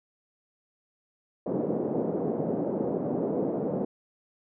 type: band-pass noise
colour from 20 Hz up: white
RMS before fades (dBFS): -29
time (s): 1.46-3.85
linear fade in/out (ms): 5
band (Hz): 160 to 520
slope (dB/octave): 24
effects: none